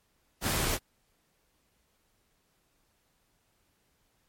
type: noise with amplitude modulation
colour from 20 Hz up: pink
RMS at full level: -28 dBFS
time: 0.41-0.79 s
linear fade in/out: 50 ms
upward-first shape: sine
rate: 74 Hz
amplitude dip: 25%
effects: pink hiss -72 dBFS RMS until 4.28 s + MP3 64 kbps